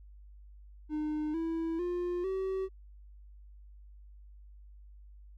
triangle tone with pitch steps, 304.3 / 328 / 353.6 / 381.2 Hz, D#4 / E4 / F4 / G4, -38 / -9 / +22 / -48 cents, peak -29 dBFS, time 0.89-2.69 s, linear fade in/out 50 ms, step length 450 ms, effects added 50 Hz sine -50 dBFS peak until 5.37 s

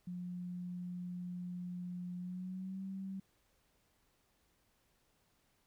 sine tone with pitch glide, 178.3 to 192.2 Hz, F3 to G3, +36 to -34 cents, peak -40 dBFS, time 0.07-3.2 s, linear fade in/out 5 ms, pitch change +130 cents, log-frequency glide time 2.18-2.83 s, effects pink hiss -75 dBFS RMS until 5.66 s

